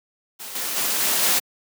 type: noise with level steps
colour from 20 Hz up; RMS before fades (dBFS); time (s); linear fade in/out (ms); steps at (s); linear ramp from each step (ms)
white; -35 / -27 / -23 / -21 / -19; 0.39-1.4; 20; 0.55 / 0.76 / 1 / 1.22; 5
effects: high-pass 200 Hz 12 dB/octave